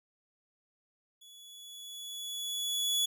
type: tone with level ramp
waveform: sawtooth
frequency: 3401 Hz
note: G#7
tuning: 40 cents sharp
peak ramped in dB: -50 to -23 dBFS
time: 1.21-3.06 s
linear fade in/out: 10 ms
effects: none